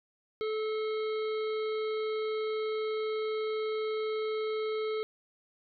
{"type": "harmonic tone with a mistuned harmonic", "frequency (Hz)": 434, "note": "A4", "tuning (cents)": -24, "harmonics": [1, 3, 5, 7, 9, 10], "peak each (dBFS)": [-30, -42, -45, -49, -50, -54], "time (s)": [0.41, 5.03], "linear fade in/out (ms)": 0, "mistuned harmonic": 7, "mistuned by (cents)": 78, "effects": []}